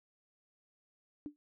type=tone with exponential decay; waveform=sine; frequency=294.2 Hz; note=D4; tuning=3 cents sharp; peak=-35 dBFS; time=1.26-1.36 s; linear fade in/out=0 ms; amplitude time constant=20 ms; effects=none